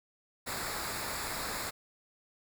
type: noise with comb filter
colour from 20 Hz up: pink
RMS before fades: -37 dBFS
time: 0.46-1.71 s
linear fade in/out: 20 ms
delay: 0.33 ms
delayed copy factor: -0.65
effects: none